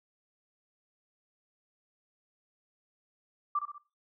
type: tone with echo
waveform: sine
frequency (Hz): 1175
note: D6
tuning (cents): +1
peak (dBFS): -26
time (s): 3.55-3.59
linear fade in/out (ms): 5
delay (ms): 64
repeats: 3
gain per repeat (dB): -6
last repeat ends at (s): 3.782
effects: noise-tail reverb RT60 0.3 s tail -18 dB re dry